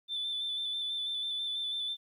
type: tone with vibrato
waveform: sine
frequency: 3520 Hz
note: A7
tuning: in tune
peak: -31 dBFS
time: 0.08-1.97 s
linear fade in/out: 50 ms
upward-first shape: square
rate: 6.1 Hz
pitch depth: 20 cents each way
effects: tanh soft clip ceiling -28 dBFS + 12-bit